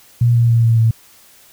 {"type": "tone with pitch steps", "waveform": "sine", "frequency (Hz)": [119.3, 117.73, 116.17, 114.64, 113.13], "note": ["A#2", "A#2", "A#2", "A#2", "A2"], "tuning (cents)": [41, 18, -6, -28, 49], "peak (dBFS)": -9, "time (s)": [0.21, 0.91], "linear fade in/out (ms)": 5, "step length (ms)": 140, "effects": ["white hiss -47 dBFS RMS until 1.52 s"]}